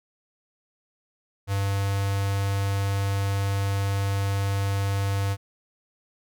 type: tone with notch filter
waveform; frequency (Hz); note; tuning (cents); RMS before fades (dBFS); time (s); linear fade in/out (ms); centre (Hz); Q
square; 99; G2; +18; -25; 1.47-5.37; 50; 260; 1.4
effects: none